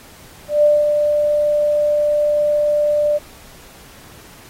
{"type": "tone with ADSR envelope", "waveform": "sine", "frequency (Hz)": 593, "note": "D5", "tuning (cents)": 17, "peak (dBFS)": -8, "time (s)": [0.48, 3.19], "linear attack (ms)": 150, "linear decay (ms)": 210, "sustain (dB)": -5, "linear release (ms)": 27, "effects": ["pink hiss -43 dBFS RMS until 4.49 s", "AAC 48 kbps"]}